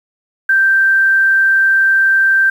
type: tone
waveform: sine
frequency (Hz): 1568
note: G6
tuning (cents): 0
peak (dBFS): -8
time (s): 0.49-2.5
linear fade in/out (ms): 5
effects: 7-bit